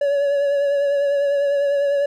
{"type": "tone with vibrato", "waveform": "triangle", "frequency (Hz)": 566, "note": "C#5", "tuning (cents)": 36, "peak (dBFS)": -14, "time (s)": [0.01, 2.06], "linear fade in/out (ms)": 5, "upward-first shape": "triangle", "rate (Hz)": 10, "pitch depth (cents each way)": 35, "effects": []}